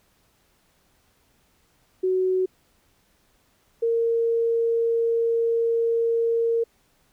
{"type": "tone pair in turn", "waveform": "sine", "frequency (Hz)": [372.3, 461.3], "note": ["F#4", "A#4"], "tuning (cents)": [11, -18], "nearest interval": "major third", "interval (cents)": 371, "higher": "second", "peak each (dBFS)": -19, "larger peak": "neither", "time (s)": [[2.03, 2.46], [3.82, 6.64]], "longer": "second", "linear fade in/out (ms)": 10, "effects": ["pink hiss -64 dBFS RMS until 7.12 s"]}